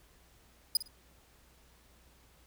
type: tone with echo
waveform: sawtooth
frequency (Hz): 4957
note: D#8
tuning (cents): -7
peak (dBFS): -21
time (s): 0.75-0.77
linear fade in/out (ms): 2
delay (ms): 54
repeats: 2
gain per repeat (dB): -14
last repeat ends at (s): 0.878
effects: added 60 Hz sine -64 dBFS peak until 2.46 s + pink hiss -64 dBFS RMS until 2.46 s